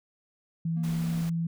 sine tone with pitch glide, 164.81 to 166.63 Hz, E3 to E3, 0 to +19 cents, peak -26 dBFS, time 0.65-1.47 s, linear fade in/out 5 ms, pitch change +19 cents, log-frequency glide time 0.93-1.07 s
triangle tone, 233.1 Hz, A#3, in tune, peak -36 dBFS, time 0.76-1.22 s, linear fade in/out 10 ms
pink noise, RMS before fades -44 dBFS, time 0.83-1.3 s, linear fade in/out 10 ms
effects none

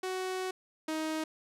sawtooth tone pair in turn, 372.7 / 314.4 Hz, F#4 / D#4, +13 / +18 cents, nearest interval minor third, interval 295 cents, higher first, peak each -29 / -28 dBFS, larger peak second, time 0.03-0.51 / 0.88-1.24 s, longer first, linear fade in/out 5 ms, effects low-pass 11000 Hz 12 dB/octave

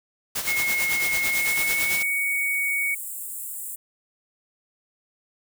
white noise with tremolo, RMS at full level -26 dBFS, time 0.35-2.03 s, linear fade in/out 10 ms, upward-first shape sine, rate 9 Hz, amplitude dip 60%
sine tone with pitch glide, 2165 to 2239 Hz, C#7 to C#7, -41 to +17 cents, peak -22 dBFS, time 0.47-2.95 s, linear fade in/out 10 ms, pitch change +58 cents, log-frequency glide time 1.36-2.08 s
pink high-pass noise, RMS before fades -34 dBFS, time 1.32-3.76 s, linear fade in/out 10 ms, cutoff 7500 Hz, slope 96 dB/octave
effects none

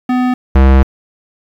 square tone pair in turn, 251.1 / 66.51 Hz, B3 / C2, +29 / +29 cents, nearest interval octave + major seventh, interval 2300 cents, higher first, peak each -11 / -5 dBFS, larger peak second, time 0.09-0.34 / 0.55-0.83 s, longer second, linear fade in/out 5 ms, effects low-pass 2000 Hz 12 dB/octave + 7-bit

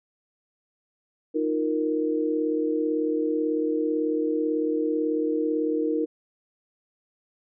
sine chord, Eb suspended second, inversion none, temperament equal, 311.1 / 349.2 / 466.2 Hz, Eb4 / F4 / Bb4, 0 / 0 / 0 cents, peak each -25 / -31 / -26 dBFS, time 1.34-6.06 s, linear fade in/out 20 ms, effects none

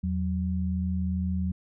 sine tone pair together, 82.41 / 185 Hz, E2 / F#3, 0 / 0 cents, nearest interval octave + major second, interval 1400 cents, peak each -28 dBFS, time 0.03-1.52 s, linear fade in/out 10 ms, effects none

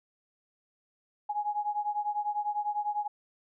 sine beating tone pair, 830 / 840 Hz, G#5 / G#5, -1 / +19 cents, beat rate 10 Hz, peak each -31 / -33 dBFS, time 1.29-3.08 s, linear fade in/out 10 ms, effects none

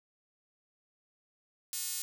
sawtooth tone with high-pass filter, 360 Hz, F#4, 47 cents flat, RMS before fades -37 dBFS, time 1.73-2.02 s, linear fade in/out 0 ms, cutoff 7100 Hz, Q 0.83, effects none

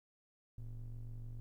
triangle ring-modulated tone, 69 Hz, C#2, 7 cents flat, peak -38 dBFS, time 0.58-1.4 s, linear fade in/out 0 ms, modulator 45.6 Hz, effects 13-bit

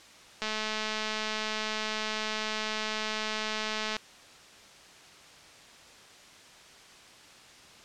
click train, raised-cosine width 0.2 ms, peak -15 dBFS, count 767, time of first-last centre 0.42-3.966 s, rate 216 Hz, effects white hiss -52 dBFS RMS until 7.84 s + low-pass 6000 Hz 12 dB/octave

